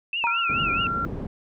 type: tone with vibrato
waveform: sine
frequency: 2611 Hz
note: E7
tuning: 17 cents flat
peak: -24 dBFS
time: 0.13-0.87 s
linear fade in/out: 2 ms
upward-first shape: triangle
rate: 4.7 Hz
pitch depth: 180 cents each way
type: tone with exponential decay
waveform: sine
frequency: 940 Hz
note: A#5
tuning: 14 cents sharp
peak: -18 dBFS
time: 0.24-0.44 s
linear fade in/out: 0 ms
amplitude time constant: 43 ms
type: tone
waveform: sine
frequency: 1371 Hz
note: F6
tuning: 32 cents flat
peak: -24 dBFS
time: 0.27-1.05 s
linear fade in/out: 0 ms
type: low-pass noise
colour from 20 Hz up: white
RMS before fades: -32 dBFS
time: 0.49-1.27 s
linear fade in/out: 5 ms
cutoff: 270 Hz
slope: 12 dB/octave
effects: none